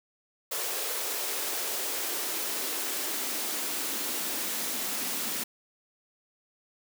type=noise with high-pass filter sweep; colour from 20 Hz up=white; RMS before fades=-32 dBFS; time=0.51-5.44 s; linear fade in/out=10 ms; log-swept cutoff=480 to 210 Hz; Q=2.3; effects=none